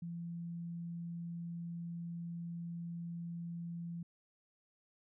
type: tone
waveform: sine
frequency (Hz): 170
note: F3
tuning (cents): -46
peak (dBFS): -40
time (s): 0.02-4.03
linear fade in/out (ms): 5
effects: none